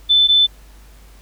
sine tone pair in turn, 3520 / 3520 Hz, A7 / A7, 0 / 0 cents, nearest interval unison, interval 0 cents, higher neither, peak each -9 dBFS, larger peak neither, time 0.09-0.28 / 0.28-0.47 s, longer neither, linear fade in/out 20 ms, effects added 50 Hz sine -41 dBFS peak until 1.21 s + pink hiss -50 dBFS RMS until 1.21 s

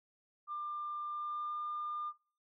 sine tone with pitch glide, 1194 to 1203.7 Hz, D6 to D6, +28 to +42 cents, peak -36 dBFS, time 0.47-2.13 s, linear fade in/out 50 ms, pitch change +14 cents, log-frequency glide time 1.07-1.57 s, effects noise-tail reverb RT60 0.4 s tail -19 dB re dry + tanh soft clip ceiling -32 dBFS

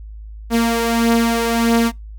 sawtooth beating tone pair, 231 / 232.6 Hz, A#3 / A#3, -16 / -4 cents, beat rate 1.6 Hz, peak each -11 / -16 dBFS, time 0.5-1.92 s, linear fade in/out 50 ms, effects noise-tail reverb RT60 0.2 s tail -26 dB re dry + added 53 Hz sine -31 dBFS peak until 2.18 s

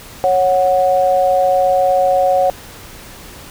sine tone pair together, 552 / 736.8 Hz, C#5 / F#5, -7 / -7 cents, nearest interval perfect fourth, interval 500 cents, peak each -13 dBFS, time 0.24-2.5 s, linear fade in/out 0 ms, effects pink hiss -36 dBFS RMS until 3.5 s

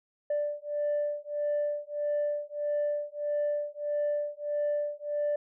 sine beating tone pair, 587.3 / 588.9 Hz, D5 / D5, 0 / +5 cents, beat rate 1.6 Hz, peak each -30 dBFS, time 0.3-5.36 s, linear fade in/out 5 ms, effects tanh soft clip ceiling -23 dBFS

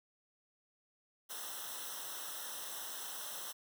white noise with comb filter, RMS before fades -44 dBFS, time 1.29-3.53 s, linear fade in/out 20 ms, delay 0.43 ms, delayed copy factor -1, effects none

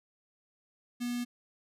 square tone with notch filter, 242.4 Hz, B3, 32 cents flat, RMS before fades -34 dBFS, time 1-1.25 s, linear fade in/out 20 ms, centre 850 Hz, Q 0.59, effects resampled to 32000 Hz

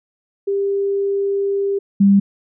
sine tone pair in turn, 397.3 / 198.65 Hz, G4 / G3, +23 / +23 cents, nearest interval octave, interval 1200 cents, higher first, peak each -16 / -8 dBFS, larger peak second, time 0.47-1.79 / 2-2.2 s, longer first, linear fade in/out 10 ms, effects none

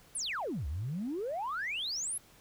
sine exponential two-way sweep, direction down then up, 11410 to 65.41 to 11410 Hz, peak -32 dBFS, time 0.15-2.18 s, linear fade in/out 5 ms, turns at 0.67 s, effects tanh soft clip ceiling -29 dBFS + pink hiss -60 dBFS RMS until 2.4 s

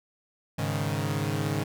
sawtooth chord, Ab suspended fourth, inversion none, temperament equal, 103.83 / 138.59 / 155.56 Hz, Ab2 / Db3 / Eb3, 0 / 0 / 0 cents, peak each -27 dBFS, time 0.58-1.64 s, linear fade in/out 10 ms, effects none

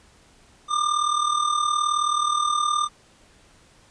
square tone with amplitude modulation, 1200 Hz, D6, 37 cents sharp, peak -18 dBFS, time 0.68-2.89 s, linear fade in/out 50 ms, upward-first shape sine, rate 39 Hz, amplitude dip 65%, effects pink hiss -55 dBFS RMS until 3.9 s + resampled to 22050 Hz

